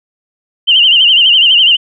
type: tone with vibrato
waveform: sine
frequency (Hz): 2958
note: F#7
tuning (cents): -1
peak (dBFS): -4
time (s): 0.67-1.77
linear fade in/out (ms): 20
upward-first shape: sine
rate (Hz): 12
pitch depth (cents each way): 110
effects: none